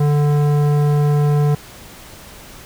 sine tone with tanh clipping, 146.83 Hz, D3, in tune, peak -14 dBFS, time 0-1.55 s, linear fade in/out 5 ms, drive 15 dB, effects pink hiss -39 dBFS RMS until 2.65 s

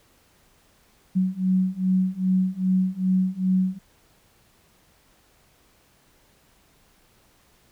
sine beating tone pair, 185 / 187.5 Hz, F#3 / F#3, 0 / +23 cents, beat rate 2.5 Hz, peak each -23 / -22 dBFS, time 1.15-3.79 s, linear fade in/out 20 ms, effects pink hiss -60 dBFS RMS until 7.71 s

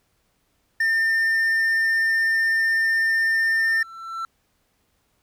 triangle tone, 1804 Hz, A6, 43 cents sharp, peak -16 dBFS, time 0.8-3.83 s, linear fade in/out 5 ms
triangle tone with exponential growth, 1340 Hz, E6, 28 cents sharp, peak -23 dBFS, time 3.23-4.25 s, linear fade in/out 1 ms, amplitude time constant 220 ms
effects pink hiss -68 dBFS RMS until 5.22 s

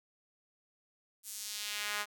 sawtooth tone with high-pass filter sweep, 207.7 Hz, G#3, in tune, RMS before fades -39 dBFS, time 1.23-2.06 s, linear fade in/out 50 ms, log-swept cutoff 9200 to 1200 Hz, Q 1.1, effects none

